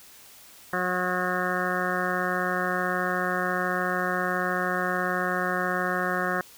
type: harmonic tone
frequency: 181.4 Hz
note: F#3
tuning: 34 cents flat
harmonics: 1 / 2 / 3 / 4 / 6 / 7 / 8 / 9 / 10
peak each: -33 / -33 / -33 / -33 / -33 / -33 / -33 / -33 / -33 dBFS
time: 0.73-6.41 s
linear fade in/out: 2 ms
effects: white hiss -50 dBFS RMS until 6.57 s